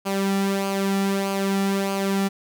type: tone with flanger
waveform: sawtooth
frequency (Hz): 196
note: G3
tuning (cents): 0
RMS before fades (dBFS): -23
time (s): 0.05-2.29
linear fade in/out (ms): 20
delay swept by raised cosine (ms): 0.53 to 1.93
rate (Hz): 1.6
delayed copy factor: -0.55
effects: none